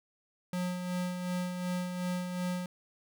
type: tone with tremolo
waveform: square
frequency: 180 Hz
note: F#3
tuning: 47 cents flat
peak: -31 dBFS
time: 0.53-2.66 s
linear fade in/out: 2 ms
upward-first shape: sine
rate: 2.7 Hz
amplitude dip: 45%
effects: none